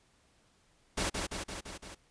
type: noise with echo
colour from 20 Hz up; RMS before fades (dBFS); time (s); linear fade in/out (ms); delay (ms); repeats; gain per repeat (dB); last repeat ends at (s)
pink; -32; 0.97-1.1; 10; 170; 5; -3; 1.95
effects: pink hiss -68 dBFS RMS until 2.1 s + resampled to 22050 Hz